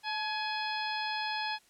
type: harmonic tone with a mistuned harmonic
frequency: 840 Hz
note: G#5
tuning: 19 cents sharp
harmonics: 1 / 2 / 3 / 4 / 5 / 6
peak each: -35 / -38 / -40 / -41 / -42 / -43 dBFS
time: 0.03-1.59 s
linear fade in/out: 50 ms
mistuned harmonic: 1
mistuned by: +50 cents
effects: white hiss -64 dBFS RMS until 1.69 s + low-pass 10000 Hz 12 dB/octave